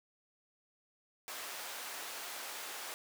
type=high-pass noise; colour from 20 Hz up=pink; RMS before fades=-44 dBFS; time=1.28-2.94 s; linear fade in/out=0 ms; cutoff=730 Hz; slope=12 dB/octave; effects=none